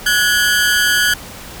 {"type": "ring-modulated tone", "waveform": "sawtooth", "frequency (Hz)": 1568, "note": "G6", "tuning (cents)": 0, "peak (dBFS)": -5, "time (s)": [0.06, 1.14], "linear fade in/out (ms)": 5, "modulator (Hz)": 110, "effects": ["pink hiss -33 dBFS RMS until 1.6 s"]}